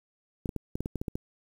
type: clicks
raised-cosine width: 3 ms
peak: -19 dBFS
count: 10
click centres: 0.458 / 0.492 / 0.563 / 0.755 / 0.806 / 0.859 / 0.957 / 1.015 / 1.082 / 1.155 s
effects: 8-bit